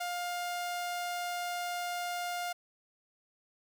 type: tone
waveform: sawtooth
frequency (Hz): 706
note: F5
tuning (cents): +19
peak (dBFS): -30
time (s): 0-2.53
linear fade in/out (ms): 10
effects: none